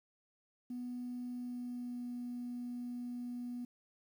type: tone with pitch glide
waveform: sine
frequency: 246.3 to 243.9 Hz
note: B3 to B3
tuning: -5 to -21 cents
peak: -38 dBFS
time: 0.7-3.65 s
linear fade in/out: 5 ms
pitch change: -16 cents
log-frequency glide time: 1.31-2.07 s
effects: tanh soft clip ceiling -36 dBFS + 11-bit